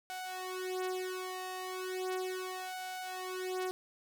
sawtooth tone with flanger, 370.5 Hz, F#4, 2 cents sharp, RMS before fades -39 dBFS, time 0.1-3.71 s, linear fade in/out 0 ms, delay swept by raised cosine 1.3 to 3.8 ms, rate 0.36 Hz, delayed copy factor +1, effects none

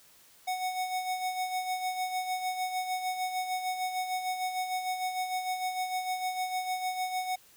square tone with tremolo, 740 Hz, F#5, in tune, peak -29 dBFS, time 0.47-7.36 s, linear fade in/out 10 ms, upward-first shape sine, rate 6.6 Hz, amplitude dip 55%, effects white hiss -59 dBFS RMS until 7.56 s

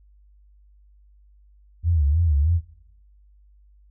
sine tone with vibrato, 77.78 Hz, D#2, in tune, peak -16 dBFS, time 1.83-2.61 s, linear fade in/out 50 ms, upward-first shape sine, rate 3.2 Hz, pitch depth 180 cents each way, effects noise-tail reverb RT60 0.9 s tail -23 dB re dry + added 50 Hz sine -51 dBFS peak until 3.9 s

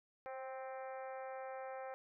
harmonic tone with a mistuned harmonic, 261.6 Hz, C4, in tune, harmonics 2 / 3 / 4 / 5 / 6 / 7 / 8 / 9, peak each -46 / -48 / -57 / -56 / -59 / -60 / -63 / -64 dBFS, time 0.26-1.94 s, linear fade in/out 0 ms, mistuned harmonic 2, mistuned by +18 cents, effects none

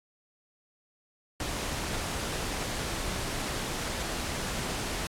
pink noise, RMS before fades -33 dBFS, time 1.4-5.07 s, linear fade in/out 2 ms, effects low-pass 10000 Hz 12 dB/octave + AAC 64 kbps

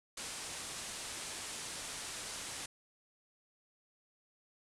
white low-pass noise, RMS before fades -44 dBFS, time 0.17-2.66 s, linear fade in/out 5 ms, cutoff 10000 Hz, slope 48 dB/octave, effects none

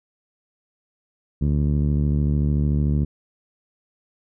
10% pulse tone with low-pass filter, 73.42 Hz, D2, in tune, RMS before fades -20 dBFS, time 1.41-3.05 s, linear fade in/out 10 ms, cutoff 170 Hz, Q 0.96, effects none

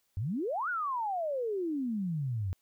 sine exponential two-way sweep, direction up then down, 88.2 to 1500 to 88.2 Hz, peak -30 dBFS, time 0.17-2.53 s, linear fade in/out 0 ms, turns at 0.69 s, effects white hiss -75 dBFS RMS until 2.61 s

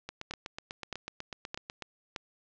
two click trains, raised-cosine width 0.2 ms, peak -21 / -18 dBFS, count 15 / 4, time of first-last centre 0.09-1.823 / 0.31-2.162 s, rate 8.08 / 1.62 Hz, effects low-pass 6000 Hz 12 dB/octave

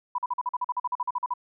sine tone bursts, 987.8 Hz, B5, in tune, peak -24 dBFS, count 16, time 0.15-1.338 s, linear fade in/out 5 ms, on 33 ms, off 44 ms, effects none

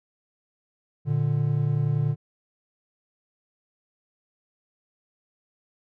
triangle tone pair together, 117.31 / 147.8 Hz, A#2 / D3, +11 / +11 cents, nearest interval major third, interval 400 cents, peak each -23 / -21 dBFS, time 1.05-2.16 s, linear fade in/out 50 ms, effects none

